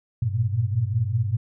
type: tone cluster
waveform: sine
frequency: 98.9 / 115 / 120.2 Hz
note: G2 / A#2 / B2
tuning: +16 / -23 / -46 cents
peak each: -25 dBFS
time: 0.22-1.37 s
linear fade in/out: 5 ms
effects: none